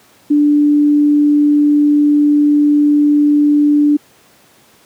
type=tone; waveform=sine; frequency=293.7 Hz; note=D4; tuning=in tune; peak=-7 dBFS; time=0.3-3.97 s; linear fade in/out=10 ms; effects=pink hiss -48 dBFS RMS until 4.85 s + high-pass 150 Hz 12 dB/octave